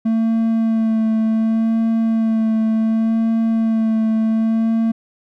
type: tone with vibrato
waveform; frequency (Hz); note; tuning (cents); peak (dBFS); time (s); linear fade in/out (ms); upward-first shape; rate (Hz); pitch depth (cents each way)
triangle; 223.5; A3; +27; -12; 0.05-4.92; 10; sine; 0.68; 19
effects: none